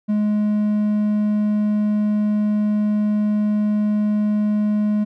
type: tone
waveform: triangle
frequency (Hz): 210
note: G#3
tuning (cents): +19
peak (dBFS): -14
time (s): 0.08-5.05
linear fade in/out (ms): 20
effects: none